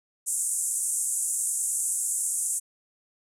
white band-pass noise, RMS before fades -28 dBFS, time 0.26-2.6 s, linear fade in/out 20 ms, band 7400 to 10000 Hz, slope 48 dB/octave, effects none

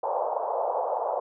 pink band-pass noise, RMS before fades -28 dBFS, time 0.03-1.2 s, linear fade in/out 5 ms, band 500 to 970 Hz, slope 48 dB/octave, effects none

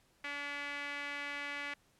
sawtooth tone with band-pass filter, 286.7 Hz, D4, 42 cents flat, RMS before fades -41 dBFS, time 0.24-1.74 s, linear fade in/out 5 ms, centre 2100 Hz, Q 2.9, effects pink hiss -70 dBFS RMS until 1.99 s + low-pass 12000 Hz 12 dB/octave

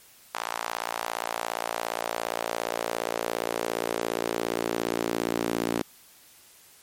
sawtooth tone with high-pass filter sweep, 57.3 Hz, A#1, 29 cents flat, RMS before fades -30 dBFS, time 0.34-5.82 s, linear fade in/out 5 ms, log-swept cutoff 930 to 290 Hz, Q 1.8, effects white hiss -54 dBFS RMS until 6.82 s + MP3 64 kbps

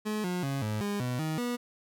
30% pulse tone with pitch steps, 213.2 / 179.5 / 137.7 / 107.1 / 203.9 / 124.5 / 157.1 / 242.8 Hz, G#3 / F3 / C#3 / A2 / G#3 / B2 / D#3 / B3, +46 / +48 / -11 / -46 / -32 / +14 / +17 / -29 cents, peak -27 dBFS, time 0.05-1.57 s, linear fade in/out 20 ms, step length 190 ms, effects none

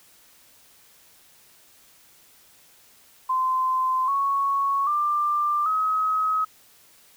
sine tone with pitch steps, 1034 / 1108.2 / 1187.8 / 1273 Hz, C6 / C#6 / D6 / D#6, -21 / -1 / +19 / +39 cents, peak -20 dBFS, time 3.29-6.45 s, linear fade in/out 10 ms, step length 790 ms, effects white hiss -55 dBFS RMS until 7.16 s

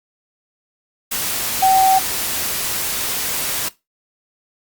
sine tone in noise, 765 Hz, G5, 42 cents flat, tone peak -10 dBFS, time 1.62-1.99 s, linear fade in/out 10 ms, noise white, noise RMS -22 dBFS, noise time 1.11-3.69 s, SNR +9 dB, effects noise-tail reverb RT60 0.2 s tail -18 dB re dry + Opus 48 kbps

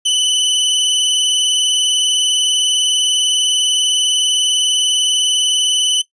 sawtooth tone with vibrato, 3002 Hz, F#7, 24 cents sharp, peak -9 dBFS, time 0.05-6.02 s, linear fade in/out 10 ms, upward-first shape triangle, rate 20 Hz, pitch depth 42 cents each way, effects noise-tail reverb RT60 0.1 s tail -17 dB re dry + resampled to 22050 Hz

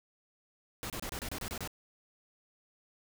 pink noise bursts, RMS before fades -39 dBFS, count 9, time 0.83-1.675 s, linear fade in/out 0 ms, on 69 ms, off 28 ms, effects none

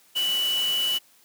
sine tone in noise, 2960 Hz, F#7, in tune, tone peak -22 dBFS, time 0.15-0.99 s, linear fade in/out 20 ms, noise white, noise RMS -34 dBFS, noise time 0.15-0.99 s, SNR +9 dB, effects white hiss -58 dBFS RMS until 1.24 s + high-pass 150 Hz 12 dB/octave

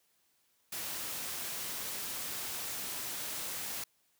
white noise, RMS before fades -39 dBFS, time 0.72-3.84 s, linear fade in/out 5 ms, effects white hiss -73 dBFS RMS until 4.19 s + high-pass 60 Hz 12 dB/octave

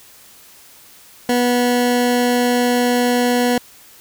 20% pulse tone, 244.6 Hz, B3, 16 cents flat, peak -9 dBFS, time 1.29-3.58 s, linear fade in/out 2 ms, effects white hiss -45 dBFS RMS until 4 s

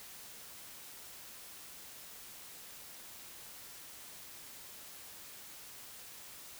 silence, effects white hiss -51 dBFS RMS until 6.59 s

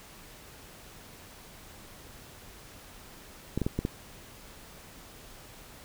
clicks, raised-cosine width 3 ms, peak -15 dBFS, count 5, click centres 3.576 / 3.617 / 3.665 / 3.79 / 3.851 s, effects pink hiss -50 dBFS RMS until 5.84 s

